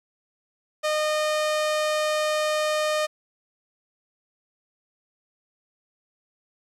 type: tone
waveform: sawtooth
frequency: 612 Hz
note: D#5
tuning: 29 cents flat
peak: -18 dBFS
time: 0.83-3.07 s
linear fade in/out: 20 ms
effects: low-pass 9000 Hz 12 dB/octave + 10-bit